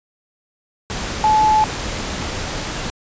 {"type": "tone in noise", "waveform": "sine", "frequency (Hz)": 862, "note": "A5", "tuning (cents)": -36, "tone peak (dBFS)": -11, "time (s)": [1.24, 1.64], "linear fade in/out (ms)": 0, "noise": "pink", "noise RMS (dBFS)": -25, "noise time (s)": [0.9, 2.9], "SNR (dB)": 11, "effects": ["resampled to 16000 Hz"]}